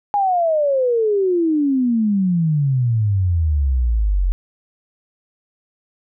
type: exponential sweep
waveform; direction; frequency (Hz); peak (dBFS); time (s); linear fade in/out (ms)
sine; down; 830.6 to 43; -14; 0.14-4.32; 0
effects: none